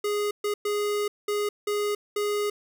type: tone bursts at uneven times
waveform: square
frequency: 414 Hz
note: G#4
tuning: 5 cents flat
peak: -25 dBFS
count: 6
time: 0.04-0.31 / 0.44-0.54 / 0.65-1.08 / 1.28-1.49 / 1.67-1.95 / 2.16-2.5 s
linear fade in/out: 5 ms
effects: none